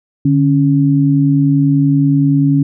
sine tone pair together, 146.84 / 277.2 Hz, D3 / C#4, 0 / 0 cents, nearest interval major seventh, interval 1100 cents, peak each -11 dBFS, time 0.25-2.63 s, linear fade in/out 5 ms, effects none

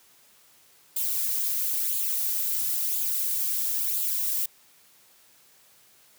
violet noise with flanger, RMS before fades -27 dBFS, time 0.96-4.46 s, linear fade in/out 5 ms, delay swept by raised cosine 0.26 to 2.56 ms, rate 0.99 Hz, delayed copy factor +0.5, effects white hiss -58 dBFS RMS until 6.18 s + high-pass 80 Hz 12 dB/octave

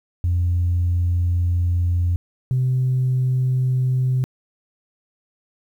sine tone pair in turn, 87.5 / 128.45 Hz, F2 / C3, +4 / -32 cents, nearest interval perfect fifth, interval 664 cents, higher second, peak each -15 / -15 dBFS, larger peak neither, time 0.24-2.16 / 2.51-4.24 s, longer first, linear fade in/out 0 ms, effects tanh soft clip ceiling -13 dBFS + 9-bit

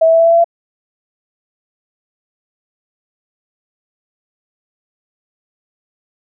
sine tone with pitch steps, 649 / 653.9 / 658.8 / 663.8 / 668.8 / 673.8 / 678.9 Hz, E5 / E5 / E5 / E5 / E5 / E5 / F5, -27 / -14 / -1 / +12 / +25 / +38 / -49 cents, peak -6 dBFS, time 0.01-0.444 s, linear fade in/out 10 ms, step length 62 ms, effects none

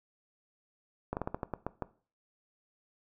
slowing click train, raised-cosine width 1 ms, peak -19 dBFS, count 9, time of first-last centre 1.13-1.823 s, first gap 39 ms, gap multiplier 1.22, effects noise-tail reverb RT60 0.4 s tail -18 dB re dry

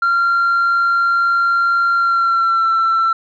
sine tone with pitch glide, 1381 to 1342.5 Hz, F6 to E6, -20 to +31 cents, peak -10 dBFS, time 0.02-3.13 s, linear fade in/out 5 ms, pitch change -49 cents, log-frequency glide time 1.96-2.67 s, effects tanh soft clip ceiling -10 dBFS

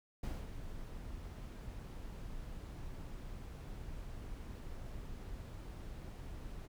brown noise with ADSR envelope, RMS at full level -38 dBFS, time 0.23-6.68 s, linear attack 7 ms, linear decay 220 ms, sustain -8 dB, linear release 28 ms, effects none

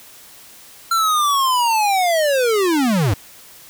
square linear sweep, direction down, 1369 to 87.31 Hz, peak -15 dBFS, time 0.91-3.14 s, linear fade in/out 5 ms, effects white hiss -43 dBFS RMS until 3.69 s

